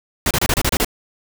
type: noise bursts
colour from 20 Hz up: pink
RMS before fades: -17 dBFS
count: 8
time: 0.26-0.847 s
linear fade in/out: 2 ms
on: 48 ms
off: 29 ms
effects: none